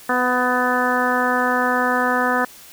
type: harmonic tone with a mistuned harmonic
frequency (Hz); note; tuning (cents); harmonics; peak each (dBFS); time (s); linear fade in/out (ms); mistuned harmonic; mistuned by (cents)
250; B3; +21; 1 / 2 / 3 / 4 / 5 / 6 / 7; -24 / -24 / -24 / -24 / -24 / -24 / -24; 0.09-2.45; 5; 3; -15
effects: white hiss -43 dBFS RMS until 2.72 s